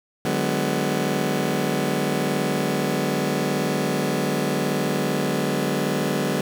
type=chord; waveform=20% pulse; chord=G# half-diminished seventh; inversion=second; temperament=just; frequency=149.51 / 186.89 / 207.7 / 249.2 Hz; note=D3 / F#3 / G#3 / B3; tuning=+31 / +18 / 0 / +16 cents; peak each=-22 dBFS; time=0.25-6.41 s; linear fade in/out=2 ms; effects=none